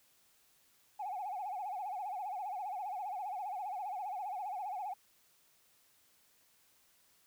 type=tone with vibrato; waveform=sine; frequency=784 Hz; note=G5; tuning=in tune; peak=-36 dBFS; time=0.99-4.94 s; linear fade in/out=10 ms; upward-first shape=sine; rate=15 Hz; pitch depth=150 cents each way; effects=tanh soft clip ceiling -33 dBFS + white hiss -69 dBFS RMS until 7.26 s